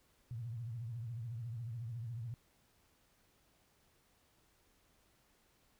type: tone with vibrato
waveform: sine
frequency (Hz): 116.5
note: A#2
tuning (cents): -1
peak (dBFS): -40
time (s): 0.31-2.34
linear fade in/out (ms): 0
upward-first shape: triangle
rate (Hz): 14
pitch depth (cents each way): 150
effects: pink hiss -72 dBFS RMS until 5.79 s